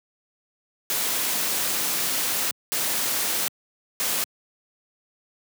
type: noise bursts at uneven times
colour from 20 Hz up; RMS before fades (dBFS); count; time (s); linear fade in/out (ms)
white; -25; 3; 0.9-2.51 / 2.72-3.48 / 4-4.24; 0
effects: high-pass 150 Hz 12 dB/octave